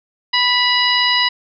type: harmonic tone with a mistuned harmonic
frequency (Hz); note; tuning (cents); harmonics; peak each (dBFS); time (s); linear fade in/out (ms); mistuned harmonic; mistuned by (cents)
987.8; B5; 0; 1 / 2 / 3 / 4 / 5; -20 / -18 / -18 / -19 / -21; 0.33-1.29; 10; 3; -33
effects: none